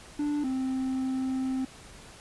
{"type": "tone pair in turn", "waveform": "triangle", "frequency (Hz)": [293.7, 261.7], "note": ["D4", "C4"], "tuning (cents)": [0, 0], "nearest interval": "major second", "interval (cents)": 200, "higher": "first", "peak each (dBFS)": [-24, -25], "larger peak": "first", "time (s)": [[0.19, 0.44], [0.44, 1.65]], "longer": "second", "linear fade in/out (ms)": 5, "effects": ["pink hiss -49 dBFS RMS until 2.2 s", "resampled to 24000 Hz"]}